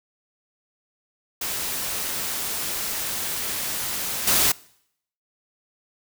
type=noise with level steps; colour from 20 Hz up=white; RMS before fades=-28 / -19 dBFS; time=1.41-4.52 s; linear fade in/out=5 ms; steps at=4.27 s; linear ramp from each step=5 ms; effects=noise-tail reverb RT60 0.7 s tail -23 dB re dry